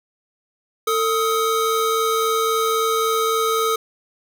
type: tone pair together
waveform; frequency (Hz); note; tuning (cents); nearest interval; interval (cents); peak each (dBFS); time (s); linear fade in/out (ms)
square; 448.9 / 1263; A4 / D#6; +35 / +26; octave + tritone; 1791; -21; 0.87-3.76; 5
effects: none